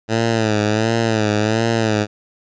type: tone with vibrato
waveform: 10% pulse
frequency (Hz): 110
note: A2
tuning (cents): 0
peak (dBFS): -7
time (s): 0.08-2.07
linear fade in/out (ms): 50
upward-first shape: sine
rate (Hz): 1.4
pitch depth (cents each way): 80
effects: resampled to 16000 Hz